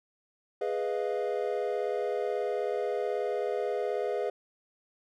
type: chord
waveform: triangle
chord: F half-diminished seventh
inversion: first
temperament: equal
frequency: 415.3 / 493.9 / 622.3 / 698.5 Hz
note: Ab4 / Cb5 / Eb5 / F5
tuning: 0 / 0 / 0 / 0 cents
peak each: -30 / -31 / -34 / -35 dBFS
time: 0.61-4.3 s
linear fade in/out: 5 ms
effects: none